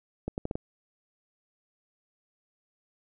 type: accelerating click train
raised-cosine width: 2 ms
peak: -18 dBFS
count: 5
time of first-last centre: 0.28-0.555 s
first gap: 99 ms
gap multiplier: 0.76
effects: none